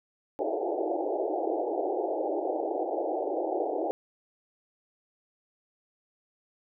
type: band-pass noise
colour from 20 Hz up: pink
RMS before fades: -30 dBFS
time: 0.39-3.91 s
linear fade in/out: 0 ms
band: 310 to 820 Hz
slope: 96 dB/octave
effects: none